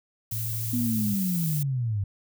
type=noise; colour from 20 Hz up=violet; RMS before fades=-33 dBFS; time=0.31-1.63 s; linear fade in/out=5 ms
type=tone; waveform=sine; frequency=112.8 Hz; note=A2; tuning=44 cents sharp; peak=-30 dBFS; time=0.32-1.14 s; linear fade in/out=0 ms
type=linear sweep; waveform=sine; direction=down; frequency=246.9 to 95.2 Hz; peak=-24 dBFS; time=0.73-2.04 s; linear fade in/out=5 ms
effects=none